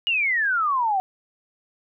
sine exponential sweep, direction down, 2911 to 740 Hz, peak -19 dBFS, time 0.07-1 s, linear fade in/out 0 ms, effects none

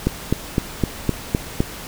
click train, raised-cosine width 3 ms, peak -3 dBFS, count 7, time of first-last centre 0.07-1.605 s, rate 3.91 Hz, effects pink hiss -34 dBFS RMS until 1.87 s

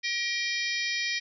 harmonic tone with a mistuned harmonic, 635 Hz, D#5, 35 cents sharp, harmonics 3 / 4 / 5 / 6 / 7 / 8 / 9, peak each -33 / -32 / -37 / -38 / -38 / -35 / -39 dBFS, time 0.03-1.2 s, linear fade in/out 20 ms, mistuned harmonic 4, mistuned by -120 cents, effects none

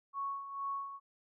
sine tone with tremolo, 1108 Hz, C#6, 1 cent flat, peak -34 dBFS, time 0.13-1 s, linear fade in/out 50 ms, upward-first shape sine, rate 2.2 Hz, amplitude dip 65%, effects none

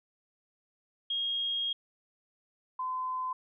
sine tone pair in turn, 3259 / 1023.3 Hz, G#7 / C6, -33 / -39 cents, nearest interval octave + minor sixth, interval 2006 cents, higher first, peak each -29 / -31 dBFS, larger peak first, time 1.1-1.73 / 2.79-3.33 s, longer first, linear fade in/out 5 ms, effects none

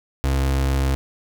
35% pulse tone, 67.4 Hz, C#2, 48 cents flat, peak -16 dBFS, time 0.24-0.95 s, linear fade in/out 0 ms, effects none

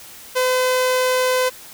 sawtooth tone, 509 Hz, C5, 48 cents flat, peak -12 dBFS, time 0.35-1.5 s, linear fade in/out 20 ms, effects white hiss -40 dBFS RMS until 1.73 s

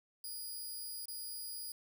10% pulse tone with dropouts, 4894 Hz, D#8, 29 cents flat, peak -35 dBFS, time 0.24-1.72 s, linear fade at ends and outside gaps 2 ms, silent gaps 1.056-1.082 s, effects 11-bit

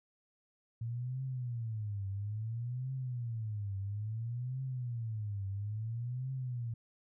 sine tone with vibrato, 113.5 Hz, A#2, 46 cents flat, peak -35 dBFS, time 0.81-6.74 s, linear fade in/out 5 ms, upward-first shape triangle, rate 0.59 Hz, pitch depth 280 cents each way, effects none

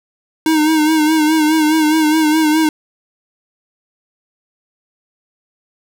square tone with vibrato, 311.1 Hz, D#4, in tune, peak -11 dBFS, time 0.46-2.69 s, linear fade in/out 2 ms, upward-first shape sine, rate 4.8 Hz, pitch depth 50 cents each way, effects none

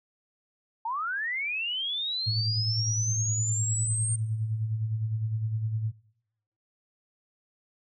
sine linear sweep, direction up, 867 to 8750 Hz, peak -28 dBFS, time 0.85-4.16 s, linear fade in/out 5 ms
sine tone with tremolo, 110 Hz, A2, in tune, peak -24 dBFS, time 2.26-5.92 s, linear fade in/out 20 ms, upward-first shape sine, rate 9.8 Hz, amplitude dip 50%
effects noise-tail reverb RT60 0.9 s tail -25 dB re dry

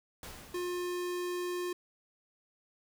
pink noise with exponential decay, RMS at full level -44 dBFS, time 0.23-1.43 s, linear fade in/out 1 ms, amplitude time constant 260 ms
square tone, 356 Hz, F4, 33 cents sharp, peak -34 dBFS, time 0.54-1.73 s, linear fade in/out 5 ms
effects none

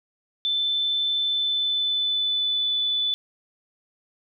sine tone with pitch glide, 3528 to 3485 Hz, A7 to A7, +4 to -17 cents, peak -21 dBFS, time 0.45-3.14 s, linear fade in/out 0 ms, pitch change -21 cents, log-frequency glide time 1.18-2.75 s, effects none

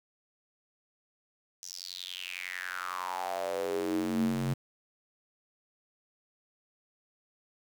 square tone with high-pass filter sweep, 45.46 Hz, F#1, 30 cents flat, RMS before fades -34 dBFS, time 1.62-4.54 s, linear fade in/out 10 ms, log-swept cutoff 6100 to 150 Hz, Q 6.3, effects 9-bit

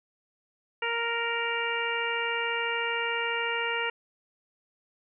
harmonic tone, 466.2 Hz, A#4, in tune, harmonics 1 / 2 / 3 / 4 / 5 / 6, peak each -34 / -34 / -34 / -34 / -34 / -34 dBFS, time 0.82-3.9 s, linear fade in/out 5 ms, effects none

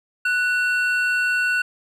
triangle tone pair together, 1480 / 2725 Hz, F#6 / F7, 0 / -43 cents, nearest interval major seventh, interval 1057 cents, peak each -17 / -24 dBFS, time 0.25-1.62 s, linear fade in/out 5 ms, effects none

